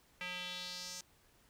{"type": "tone with band-pass filter sweep", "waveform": "square", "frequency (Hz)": 180, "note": "F#3", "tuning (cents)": -47, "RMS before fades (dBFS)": -44, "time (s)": [0.21, 1.01], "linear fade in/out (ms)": 0, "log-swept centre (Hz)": [2400, 6400], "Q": 2.8, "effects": ["pink hiss -68 dBFS RMS until 1.49 s"]}